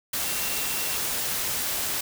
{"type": "tone in noise", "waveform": "sine", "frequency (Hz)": 2726, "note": "F7", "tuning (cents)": -43, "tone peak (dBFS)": -38, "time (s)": [0.26, 0.97], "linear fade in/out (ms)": 5, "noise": "white", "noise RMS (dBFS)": -28, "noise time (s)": [0.13, 2.01], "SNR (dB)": -13, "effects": []}